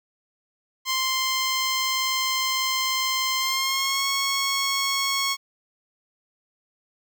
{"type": "tone with pitch glide", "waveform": "10% pulse", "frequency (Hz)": [1046.5, 1099.2], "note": ["C6", "C#6"], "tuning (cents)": [0, -15], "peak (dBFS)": -14, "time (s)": [0.85, 5.37], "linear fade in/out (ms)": 50, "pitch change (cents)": 85, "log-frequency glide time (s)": [3.38, 4.06], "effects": []}